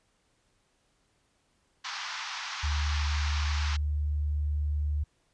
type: band-pass noise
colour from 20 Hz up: pink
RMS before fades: -37 dBFS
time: 1.84-3.77 s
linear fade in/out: 10 ms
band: 870 to 6100 Hz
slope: 48 dB/octave
type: tone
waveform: sine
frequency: 74 Hz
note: D2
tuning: 14 cents sharp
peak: -26 dBFS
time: 2.63-5.04 s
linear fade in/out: 10 ms
effects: pink hiss -71 dBFS RMS until 5.33 s + resampled to 22050 Hz